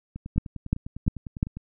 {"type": "two click trains", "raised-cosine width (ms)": 5, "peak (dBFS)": [-9, -23], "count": [4, 15], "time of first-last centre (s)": [[0.38, 1.429], [0.16, 1.57]], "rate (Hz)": [2.86, 9.93], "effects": []}